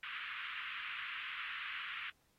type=band-pass noise; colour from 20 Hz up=white; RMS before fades=-44 dBFS; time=0.03-2.1 s; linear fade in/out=2 ms; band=1200 to 3000 Hz; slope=48 dB/octave; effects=pink hiss -75 dBFS RMS until 2.38 s + AAC 48 kbps